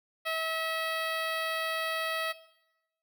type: tone with notch filter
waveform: 10% pulse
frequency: 646 Hz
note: E5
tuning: 35 cents flat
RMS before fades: -32 dBFS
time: 0.25-2.33 s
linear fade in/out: 20 ms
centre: 7700 Hz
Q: 0.78
effects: noise-tail reverb RT60 0.9 s tail -17 dB re dry